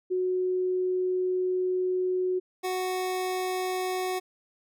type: tone pair in turn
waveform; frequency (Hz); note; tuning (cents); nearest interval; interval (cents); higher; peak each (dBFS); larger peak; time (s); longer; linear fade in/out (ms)
sine / 25% pulse; 367.6 / 369.7; F#4 / F#4; -11 / -1; unison; 10; second; -24; neither; 0.1-2.4 / 2.63-4.2; first; 20
effects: none